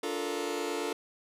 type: chord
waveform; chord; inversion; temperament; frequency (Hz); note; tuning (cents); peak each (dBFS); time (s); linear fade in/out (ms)
sawtooth; Bb major seventh; first; just; 291.4 / 349.6 / 437 / 466.2; D4 / F4 / A4 / Bb4; -13 / +2 / -12 / 0; -34 / -33 / -31 / -34; 0.03-0.93; 5
effects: low-pass 12000 Hz 12 dB/octave